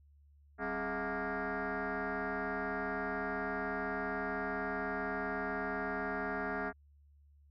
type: tone with frequency modulation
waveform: sine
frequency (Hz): 493.9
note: B4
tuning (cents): 0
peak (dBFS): -33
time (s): 0.58-6.73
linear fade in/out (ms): 50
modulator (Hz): 228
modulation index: 5.5
effects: tanh soft clip ceiling -29 dBFS + added 72 Hz sine -60 dBFS peak until 7.5 s